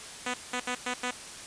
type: tone bursts at uneven times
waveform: 5% pulse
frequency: 248.4 Hz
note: B3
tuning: 10 cents sharp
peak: -18 dBFS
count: 5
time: 0.26-0.34 / 0.53-0.6 / 0.67-0.75 / 0.86-0.94 / 1.03-1.11 s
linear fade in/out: 5 ms
effects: white hiss -43 dBFS RMS until 1.46 s + resampled to 22050 Hz